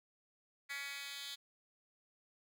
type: tone with high-pass filter sweep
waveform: 10% pulse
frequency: 280.8 Hz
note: C#4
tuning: 22 cents sharp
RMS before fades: -45 dBFS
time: 0.69-1.36 s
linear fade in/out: 20 ms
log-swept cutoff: 2100 to 3200 Hz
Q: 4.3
effects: none